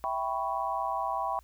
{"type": "chord", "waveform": "sine", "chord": "C# half-diminished seventh", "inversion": "first", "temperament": "equal", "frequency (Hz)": [659.3, 784, 987.8, 1108.7], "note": ["E5", "G5", "B5", "C#6"], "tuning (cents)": [0, 0, 0, 0], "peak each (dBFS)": [-36, -33, -33, -35], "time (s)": [0.04, 1.39], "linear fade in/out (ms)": 0, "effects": ["added 60 Hz sine -55 dBFS peak until 1.43 s", "white hiss -66 dBFS RMS until 1.43 s"]}